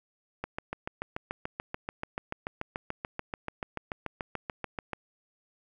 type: click train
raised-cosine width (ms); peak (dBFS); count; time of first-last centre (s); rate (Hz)
0.5; -18; 32; 0.44-4.933; 6.9
effects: 10-bit